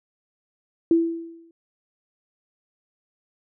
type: tone with exponential decay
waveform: sine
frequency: 332.5 Hz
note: E4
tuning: 15 cents sharp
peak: -12 dBFS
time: 0.91-1.51 s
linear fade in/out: 2 ms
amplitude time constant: 130 ms
effects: none